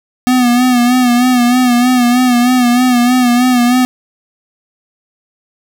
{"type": "tone with vibrato", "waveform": "square", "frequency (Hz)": 246.9, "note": "B3", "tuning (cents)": 0, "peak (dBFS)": -8, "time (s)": [0.27, 3.85], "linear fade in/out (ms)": 0, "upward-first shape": "sine", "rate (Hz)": 3.2, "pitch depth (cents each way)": 52, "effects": []}